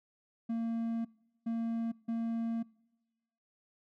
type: tone bursts at uneven times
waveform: triangle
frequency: 229.1 Hz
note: A#3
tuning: 30 cents flat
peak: -29 dBFS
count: 3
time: 0.49-1.05 / 1.46-1.92 / 2.08-2.63 s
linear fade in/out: 10 ms
effects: noise-tail reverb RT60 1.0 s tail -24 dB re dry